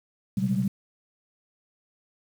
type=tone cluster; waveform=sine; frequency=123.4 / 135.7 / 192.2 / 205.8 Hz; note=B2 / C#3 / G3 / G#3; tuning=-1 / -36 / -34 / -16 cents; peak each=-30 / -31 / -24 / -30 dBFS; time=0.37-0.68 s; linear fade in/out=5 ms; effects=tanh soft clip ceiling -13 dBFS + 8-bit